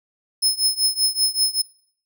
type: tone with tremolo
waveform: 25% pulse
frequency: 5190 Hz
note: E8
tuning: 28 cents flat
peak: -9 dBFS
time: 0.42-1.62 s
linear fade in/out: 10 ms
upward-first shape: triangle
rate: 5.2 Hz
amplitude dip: 95%
effects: noise-tail reverb RT60 0.6 s tail -24 dB re dry